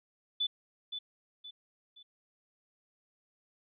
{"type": "tone with echo", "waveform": "sine", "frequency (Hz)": 3489, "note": "A7", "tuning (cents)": -15, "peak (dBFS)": -28, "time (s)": [0.4, 0.47], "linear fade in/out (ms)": 10, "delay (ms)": 520, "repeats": 3, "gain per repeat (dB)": -8, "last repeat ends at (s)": 2.03, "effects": []}